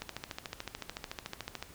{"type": "click train", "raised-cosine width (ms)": 0.2, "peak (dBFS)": -20, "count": 23, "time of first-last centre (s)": [0.02, 1.626], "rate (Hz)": 13.7, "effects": ["pink hiss -54 dBFS RMS until 1.74 s"]}